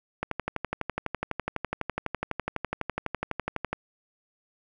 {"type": "click train", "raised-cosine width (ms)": 0.5, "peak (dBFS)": -13, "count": 43, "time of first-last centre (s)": [0.23, 3.73], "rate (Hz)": 12, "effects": []}